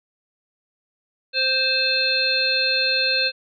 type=harmonic tone with a mistuned harmonic; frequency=523.3 Hz; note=C5; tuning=in tune; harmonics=1 / 3 / 5 / 7 / 8; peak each=-28 / -26 / -23 / -28 / -21 dBFS; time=1.33-3.32 s; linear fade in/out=50 ms; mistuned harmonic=7; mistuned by=-29 cents; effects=none